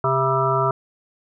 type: harmonic tone with a mistuned harmonic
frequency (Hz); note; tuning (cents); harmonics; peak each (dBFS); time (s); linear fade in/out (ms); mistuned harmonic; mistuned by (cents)
132.6; C3; +23; 1 / 3 / 5 / 7 / 9 / 10; -24 / -24 / -24 / -24 / -24 / -24; 0.04-0.71; 2; 7; +73
effects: none